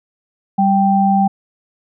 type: tone pair together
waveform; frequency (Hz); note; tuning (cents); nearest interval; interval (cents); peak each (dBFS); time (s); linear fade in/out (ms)
sine; 196.15 / 784; G3 / G5; +1 / 0; 2 octaves; 2399; -13; 0.58-1.28; 10
effects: none